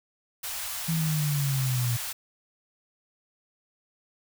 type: band-stop noise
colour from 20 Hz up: white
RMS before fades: -34 dBFS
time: 0.43-2.13 s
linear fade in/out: 10 ms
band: 100 to 650 Hz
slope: 24 dB/octave
type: linear sweep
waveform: sine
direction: down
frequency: 165.8 to 116.54 Hz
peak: -24 dBFS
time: 0.88-1.97 s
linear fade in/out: 10 ms
effects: none